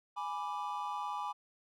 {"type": "chord", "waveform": "triangle", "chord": "G# diminished", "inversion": "none", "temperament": "equal", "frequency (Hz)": [830.6, 987.8, 1174.7], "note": ["G#5", "B5", "D6"], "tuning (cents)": [0, 0, 0], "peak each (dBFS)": [-38, -38, -39], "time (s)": [0.16, 1.33], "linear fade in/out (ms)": 20, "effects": []}